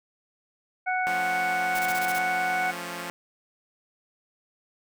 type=harmonic tone; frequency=740 Hz; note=F#5; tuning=in tune; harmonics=1 / 2 / 3; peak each=-26 / -29 / -31 dBFS; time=0.86-2.72 s; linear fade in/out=20 ms
type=chord; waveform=5% pulse; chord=F augmented; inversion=none; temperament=equal; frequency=174.61 / 220 / 277.2 Hz; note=F3 / A3 / C#4; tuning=0 / 0 / 0 cents; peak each=-24 / -30 / -27 dBFS; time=1.07-3.1 s; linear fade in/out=0 ms
type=noise bursts; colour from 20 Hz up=white; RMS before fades=-35 dBFS; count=7; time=1.75-2.186 s; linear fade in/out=2 ms; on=40 ms; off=26 ms
effects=none